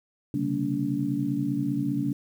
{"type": "tone cluster", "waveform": "sine", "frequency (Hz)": [131, 141.3, 196.3, 231.2, 286.3], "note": ["C3", "C#3", "G3", "A#3", "D4"], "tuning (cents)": [2, 34, 3, -14, -44], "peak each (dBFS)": [-35, -32, -33, -32, -27], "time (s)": [0.34, 2.13], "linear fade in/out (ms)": 2, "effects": ["9-bit"]}